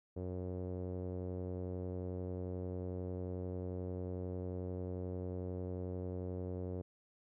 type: tone with low-pass filter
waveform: sawtooth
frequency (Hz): 91.2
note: F#2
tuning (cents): -24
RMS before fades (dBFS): -41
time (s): 0.16-6.82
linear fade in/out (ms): 10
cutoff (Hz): 480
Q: 2.6
effects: none